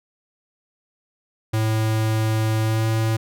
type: tone with pitch glide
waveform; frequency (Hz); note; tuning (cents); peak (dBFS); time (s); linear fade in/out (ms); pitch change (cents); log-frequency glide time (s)
square; 110 to 111.41; A2 to A2; 0 to +22; -19; 1.53-3.17; 10; +22; 2.62-2.87
effects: none